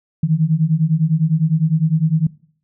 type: beating tone pair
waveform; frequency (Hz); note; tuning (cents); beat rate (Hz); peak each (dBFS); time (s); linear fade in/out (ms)
sine; 153.4 / 163.3; D#3 / E3; -24 / -16; 9.9; -16; 0.23-2.27; 5
effects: noise-tail reverb RT60 0.6 s tail -22 dB re dry